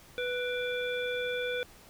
harmonic tone with a mistuned harmonic, 493.9 Hz, B4, in tune, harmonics 1 / 3 / 5 / 7, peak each -32 / -37 / -39 / -40 dBFS, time 0.18-1.63 s, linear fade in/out 0 ms, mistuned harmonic 5, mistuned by -79 cents, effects pink hiss -55 dBFS RMS until 1.89 s

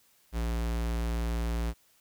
square tone, 57.6 Hz, A#1, 20 cents flat, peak -29 dBFS, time 0.32-1.74 s, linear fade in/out 50 ms, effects white hiss -65 dBFS RMS until 2 s

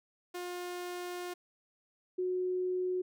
sawtooth / sine tone pair in turn, 356 / 366 Hz, F4 / F#4, +33 / -19 cents, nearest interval unison, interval 48 cents, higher second, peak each -34 / -30 dBFS, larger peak second, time 0.34-1.34 / 2.18-3.02 s, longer first, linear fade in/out 10 ms, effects none

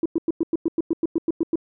sine tone bursts, 329.6 Hz, E4, in tune, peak -16 dBFS, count 13, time 0.03-1.557 s, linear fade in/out 2 ms, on 27 ms, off 98 ms, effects tanh soft clip ceiling -13 dBFS

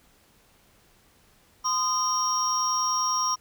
triangle tone cluster, 1030 / 1231 / 5610 Hz, C6 / D#6 / F8, -28 / -19 / +7 cents, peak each -25 / -28 / -25 dBFS, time 1.64-3.36 s, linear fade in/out 20 ms, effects pink hiss -60 dBFS RMS until 3.4 s

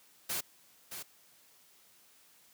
white noise with echo, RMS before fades -35 dBFS, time 0.29-0.41 s, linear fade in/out 10 ms, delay 620 ms, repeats 1, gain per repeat -8 dB, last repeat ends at 1.03 s, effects white hiss -63 dBFS RMS until 2.53 s + high-pass 100 Hz 12 dB/octave

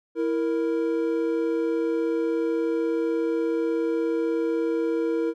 triangle tone pair together, 329.7 / 466.2 Hz, E4 / A#4, 0 / 0 cents, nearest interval tritone, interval 600 cents, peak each -23 dBFS, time 0.15-5.34 s, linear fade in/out 50 ms, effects none

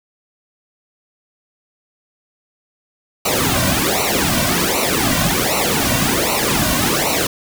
pink noise with flanger, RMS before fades -17 dBFS, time 3.25-7.27 s, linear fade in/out 5 ms, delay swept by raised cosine 0.59 to 2.39 ms, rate 1.3 Hz, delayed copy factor -1, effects none

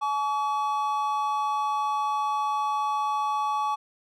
triangle tone pair together, 851.8 / 1137 Hz, G#5 / C#6, +44 / +44 cents, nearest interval perfect fourth, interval 500 cents, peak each -25 dBFS, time 0.01-3.76 s, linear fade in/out 20 ms, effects none

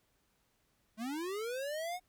square linear sweep, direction up, 209.6 to 740 Hz, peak -37 dBFS, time 0.97-2 s, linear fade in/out 50 ms, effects pink hiss -75 dBFS RMS until 2.08 s

